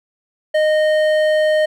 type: tone with hard clipping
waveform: sine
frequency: 617 Hz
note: D#5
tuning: 15 cents flat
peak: -14 dBFS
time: 0.54-1.66 s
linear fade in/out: 10 ms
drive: 10 dB
effects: none